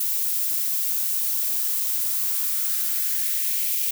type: noise with high-pass filter sweep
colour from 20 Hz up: violet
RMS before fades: -24 dBFS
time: 0-3.91 s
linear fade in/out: 5 ms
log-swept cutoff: 300 to 2500 Hz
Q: 2.4
effects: none